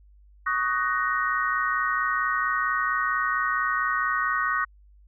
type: chord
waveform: sine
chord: D# minor seventh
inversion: third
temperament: just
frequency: 1120.1 / 1244.5 / 1493.4 / 1866.8 Hz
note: C#6 / D#6 / F#6 / A#6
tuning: +18 / 0 / +16 / +2 cents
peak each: -28 dBFS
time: 0.46-4.65 s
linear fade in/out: 10 ms
effects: added 50 Hz sine -51 dBFS peak until 5.07 s